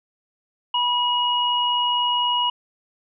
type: tone pair together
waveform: sine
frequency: 975 / 2894 Hz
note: B5 / F#7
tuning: -23 / -39 cents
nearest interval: octave + perfect fifth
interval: 1884 cents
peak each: -21 dBFS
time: 0.74-2.5 s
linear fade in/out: 5 ms
effects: none